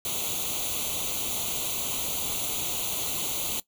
white noise with comb filter, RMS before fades -30 dBFS, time 0.05-3.6 s, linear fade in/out 2 ms, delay 0.29 ms, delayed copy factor +0.9, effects noise-tail reverb RT60 0.1 s tail -18 dB re dry

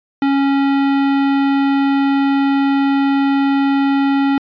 sine tone with hard clipping, 276.3 Hz, C#4, 6 cents flat, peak -14 dBFS, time 0.22-4.38 s, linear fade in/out 2 ms, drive 17 dB, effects resampled to 11025 Hz

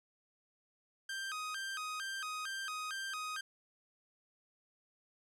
sawtooth tone with vibrato, 1405 Hz, F6, 10 cents sharp, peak -35 dBFS, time 1.09-3.41 s, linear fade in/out 5 ms, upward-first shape square, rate 2.2 Hz, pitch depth 200 cents each way, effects low-pass 10000 Hz 12 dB/octave + 12-bit

